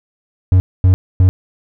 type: tone bursts at uneven times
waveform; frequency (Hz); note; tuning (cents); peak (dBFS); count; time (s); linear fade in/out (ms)
triangle; 92.5; F#2; 0; -4; 3; 0.52-0.6 / 0.84-0.94 / 1.2-1.29; 0
effects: none